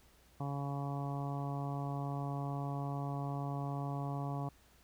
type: harmonic tone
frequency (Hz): 140.7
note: C#3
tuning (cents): +26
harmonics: 1 / 2 / 3 / 4 / 5 / 6 / 7 / 8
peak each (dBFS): -37 / -44 / -50 / -51 / -45 / -49 / -50 / -50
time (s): 0.4-4.49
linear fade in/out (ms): 5
effects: added 60 Hz sine -66 dBFS peak until 4.83 s + pink hiss -66 dBFS RMS until 4.83 s